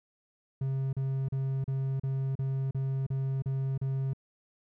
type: tone bursts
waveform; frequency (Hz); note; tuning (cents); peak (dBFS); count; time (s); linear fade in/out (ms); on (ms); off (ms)
triangle; 134.3; C3; +46; -26; 10; 0.61-4.134; 5; 320; 36
effects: none